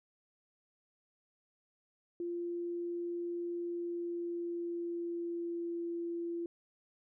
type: tone with pitch glide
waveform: sine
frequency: 345.9 to 340.7 Hz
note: F4 to F4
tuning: -17 to -43 cents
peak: -35 dBFS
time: 2.2-6.46 s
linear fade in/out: 2 ms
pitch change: -26 cents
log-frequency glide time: 3.55-5.84 s
effects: none